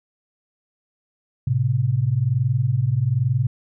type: tone pair together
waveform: sine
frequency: 110 / 131.15 Hz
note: A2 / C3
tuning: 0 / +4 cents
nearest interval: minor third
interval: 304 cents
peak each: -21 / -19 dBFS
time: 1.47-3.47 s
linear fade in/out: 5 ms
effects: none

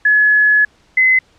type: tone pair in turn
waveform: sine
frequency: 1700 / 2041 Hz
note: G#6 / C7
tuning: +40 / -44 cents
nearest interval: minor third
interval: 316 cents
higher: second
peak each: -8 dBFS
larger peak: neither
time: 0.05-0.65 / 0.97-1.19 s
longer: first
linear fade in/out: 5 ms
effects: pink hiss -53 dBFS RMS until 1.38 s + low-pass 6000 Hz 12 dB/octave

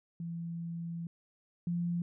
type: tone pair in turn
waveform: sine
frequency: 168.4 / 172.73 Hz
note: E3 / F3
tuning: +37 / -19 cents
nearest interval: unison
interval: 44 cents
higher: second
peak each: -36 / -30 dBFS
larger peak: second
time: 0.2-1.07 / 1.67-2.02 s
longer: first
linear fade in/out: 2 ms
effects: none

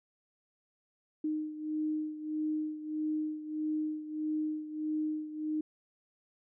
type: beating tone pair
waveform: sine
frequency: 307.5 / 309.1 Hz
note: D#4 / D#4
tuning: -20 / -11 cents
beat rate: 1.6 Hz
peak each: -33 / -38 dBFS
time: 1.24-5.61 s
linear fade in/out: 5 ms
effects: none

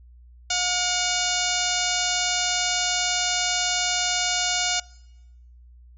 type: harmonic tone with a mistuned harmonic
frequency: 718 Hz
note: F5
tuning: 48 cents sharp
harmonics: 1 / 2 / 3 / 4 / 5 / 6 / 7 / 8 / 9 / 10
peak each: -31 / -31 / -31 / -31 / -31 / -31 / -31 / -31 / -31 / -31 dBFS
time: 0.5-4.8 s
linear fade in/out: 5 ms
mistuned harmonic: 3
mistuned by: +75 cents
effects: noise-tail reverb RT60 1.0 s tail -24 dB re dry + added 60 Hz sine -46 dBFS peak until 5.97 s

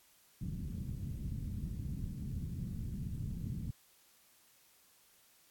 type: low-pass noise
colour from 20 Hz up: white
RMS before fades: -40 dBFS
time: 0.41-3.71 s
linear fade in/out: 5 ms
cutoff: 180 Hz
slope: 24 dB/octave
effects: white hiss -66 dBFS RMS until 5.5 s + AAC 64 kbps

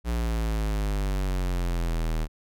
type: exponential sweep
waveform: square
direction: down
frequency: 59.4 to 38.89 Hz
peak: -25 dBFS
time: 0.04-2.28 s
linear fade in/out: 50 ms
effects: none

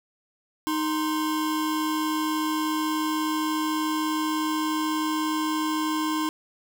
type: tone pair together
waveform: square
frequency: 311 / 1046.1 Hz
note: D#4 / C6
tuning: -1 / -1 cents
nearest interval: octave + major sixth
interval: 2100 cents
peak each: -26 / -30 dBFS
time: 0.67-6.29 s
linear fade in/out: 0 ms
effects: none

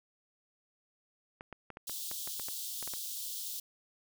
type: clicks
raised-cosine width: 0.5 ms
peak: -29 dBFS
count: 12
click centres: 1.409 / 1.527 / 1.703 / 1.771 / 1.896 / 2.114 / 2.275 / 2.397 / 2.485 / 2.827 / 2.876 / 2.937 s
type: high-pass noise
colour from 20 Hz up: white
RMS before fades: -40 dBFS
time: 1.87-3.6 s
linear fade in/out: 5 ms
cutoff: 3200 Hz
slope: 48 dB/octave
effects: none

